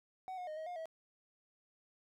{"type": "tone with pitch steps", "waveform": "triangle", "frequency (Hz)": [750, 723, 617, 633, 712, 646], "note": ["F#5", "F#5", "D#5", "D#5", "F5", "E5"], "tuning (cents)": [23, -40, -15, 30, 33, -35], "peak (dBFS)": -39, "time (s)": [0.28, 0.856], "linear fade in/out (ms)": 0, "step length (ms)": 96, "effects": []}